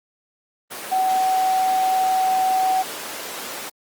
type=tone in noise; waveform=sine; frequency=754 Hz; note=F#5; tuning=32 cents sharp; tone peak=-16 dBFS; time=0.91-2.83 s; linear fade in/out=20 ms; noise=pink; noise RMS=-30 dBFS; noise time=0.7-3.7 s; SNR=+11 dB; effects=high-pass 400 Hz 12 dB/octave + Opus 24 kbps